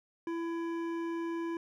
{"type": "tone with hard clipping", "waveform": "sine", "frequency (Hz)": 334.4, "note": "E4", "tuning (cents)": 25, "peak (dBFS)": -35, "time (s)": [0.27, 1.57], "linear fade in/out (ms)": 2, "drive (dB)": 12, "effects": []}